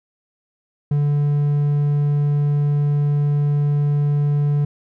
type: tone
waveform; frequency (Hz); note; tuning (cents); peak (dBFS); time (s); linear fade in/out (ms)
triangle; 145.5; D3; -16; -13; 0.91-4.65; 5
effects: none